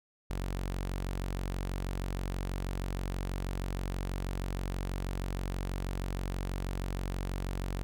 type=tone; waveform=sawtooth; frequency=46.25 Hz; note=F#1; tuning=in tune; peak=-29 dBFS; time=0.3-7.83 s; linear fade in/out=0 ms; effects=none